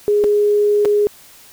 sine tone with dropouts, 414.6 Hz, G#4, 3 cents flat, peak -11 dBFS, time 0.08-1.07 s, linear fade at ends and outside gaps 0 ms, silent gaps 0.239-0.243 / 0.85-0.855 s, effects white hiss -44 dBFS RMS until 1.52 s

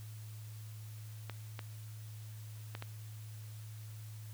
clicks, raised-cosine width 0.3 ms, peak -26 dBFS, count 4, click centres 1.297 / 1.592 / 2.751 / 2.824 s, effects added 108 Hz sine -45 dBFS peak until 4.33 s + white hiss -59 dBFS RMS until 4.33 s

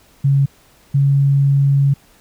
sine tone pair in turn, 138.59 / 139.29 Hz, C#3 / C#3, 0 / +9 cents, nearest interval unison, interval 9 cents, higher second, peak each -10 dBFS, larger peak neither, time 0.24-0.46 / 0.94-1.94 s, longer second, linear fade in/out 10 ms, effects pink hiss -51 dBFS RMS until 2.2 s

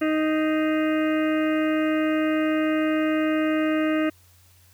harmonic tone with a mistuned harmonic, 311.1 Hz, D#4, in tune, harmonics 1 / 2 / 4 / 5 / 6 / 7 / 8 / 9, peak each -21 / -27 / -33 / -35 / -37 / -38 / -39 / -40 dBFS, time 0.01-4.1 s, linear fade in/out 10 ms, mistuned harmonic 7, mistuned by -82 cents, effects added 90 Hz sine -55 dBFS peak until 4.73 s + white hiss -58 dBFS RMS until 4.73 s

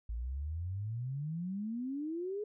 sine exponential sweep, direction up, 54 to 429.1 Hz, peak -35 dBFS, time 0.09-2.44 s, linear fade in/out 5 ms, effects none

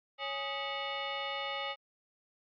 sine tone with frequency modulation, 830.6 Hz, G#5, in tune, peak -34 dBFS, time 0.18-1.76 s, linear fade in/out 50 ms, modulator 693 Hz, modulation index 3.8, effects Opus 48 kbps

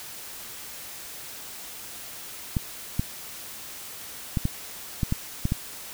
clicks, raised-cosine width 5 ms, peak -11 dBFS, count 8, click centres 2.568 / 2.995 / 4.372 / 4.454 / 5.032 / 5.124 / 5.454 / 5.521 s, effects white hiss -40 dBFS RMS until 5.93 s

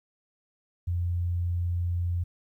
sine tone, 87.31 Hz, F2, in tune, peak -25 dBFS, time 0.87-2.24 s, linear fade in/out 10 ms, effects 11-bit

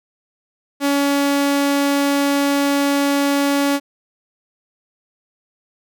sawtooth tone, 282.1 Hz, C#4, 30 cents sharp, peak -11 dBFS, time 0.8-3.8 s, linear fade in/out 50 ms, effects none

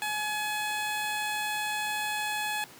15% pulse tone, 847 Hz, G#5, 34 cents sharp, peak -23 dBFS, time 0.02-2.64 s, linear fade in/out 0 ms, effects pink hiss -50 dBFS RMS until 2.79 s + high-pass 150 Hz 12 dB/octave

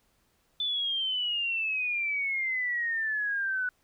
sine exponential sweep, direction down, 3520 to 1480 Hz, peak -27 dBFS, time 0.6-3.69 s, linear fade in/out 2 ms, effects pink hiss -70 dBFS RMS until 3.83 s

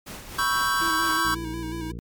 pink noise with tremolo, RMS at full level -37 dBFS, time 0.06-1.21 s, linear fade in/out 10 ms, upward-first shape sine, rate 4.1 Hz, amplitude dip 50%
square chord, C# half-diminished seventh, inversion third, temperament equal, 987.8 / 1108.7 / 1318.5 / 1568 Hz, B5 / C#6 / E6 / G6, 0 / 0 / 0 / 0 cents, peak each -31 / -26 / -30 / -26 dBFS, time 0.38-1.35 s, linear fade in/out 10 ms
square tone with vibrato, 324.9 Hz, E4, 25 cents flat, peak -32 dBFS, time 0.81-1.92 s, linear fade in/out 10 ms, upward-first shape square, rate 5.5 Hz, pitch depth 38 cents each way
harmonic tone, 58.27 Hz, A#1, in tune, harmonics 1 / 2 / 3 / 4 / 5 / 6 / 7 / 8, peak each -35 / -38 / -39 / -45 / -47 / -51 / -50 / -49 dBFS, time 1.25-1.99 s, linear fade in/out 0 ms
effects MP3 96 kbps

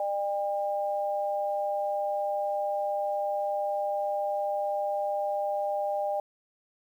sine tone pair together, 601.9 / 802 Hz, D5 / G5, +42 / +39 cents, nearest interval perfect fourth, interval 497 cents, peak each -29 / -30 dBFS, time 0-6.2 s, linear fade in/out 2 ms, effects 10-bit

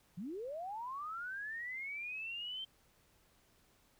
sine linear sweep, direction up, 157.2 to 3144 Hz, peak -40 dBFS, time 0.17-2.65 s, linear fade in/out 10 ms, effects pink hiss -70 dBFS RMS until 3.99 s

